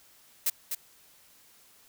blue noise with echo, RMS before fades -26 dBFS, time 0.46-0.5 s, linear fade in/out 5 ms, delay 250 ms, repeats 1, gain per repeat -6 dB, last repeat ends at 0.75 s, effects white hiss -59 dBFS RMS until 1.88 s

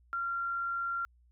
sine tone, 1379 Hz, F6, 22 cents flat, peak -31 dBFS, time 0.13-1.05 s, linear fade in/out 0 ms, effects added 60 Hz sine -61 dBFS peak until 1.31 s

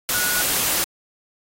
sine tone in noise, 1462 Hz, F#6, 21 cents flat, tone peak -24 dBFS, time 0.14-0.42 s, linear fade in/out 0 ms, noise white, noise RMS -21 dBFS, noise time 0.09-0.84 s, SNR -6 dB, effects AAC 48 kbps

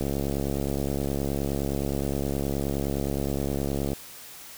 click train, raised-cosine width 2 ms, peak -15 dBFS, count 274, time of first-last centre 0.01-3.932 s, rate 69.6 Hz, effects white hiss -44 dBFS RMS until 4.57 s

